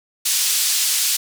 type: band-pass noise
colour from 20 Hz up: pink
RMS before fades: -19 dBFS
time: 0.25-1.17 s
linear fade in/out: 10 ms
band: 4400 to 13000 Hz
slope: 12 dB/octave
effects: none